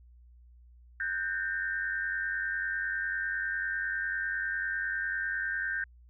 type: tone cluster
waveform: sine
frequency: 1486 / 1576 / 1818 Hz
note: F#6 / G6 / A#6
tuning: +7 / +9 / -44 cents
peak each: -38 / -32 / -35 dBFS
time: 1-5.84 s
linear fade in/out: 2 ms
effects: added 60 Hz sine -53 dBFS peak until 6.09 s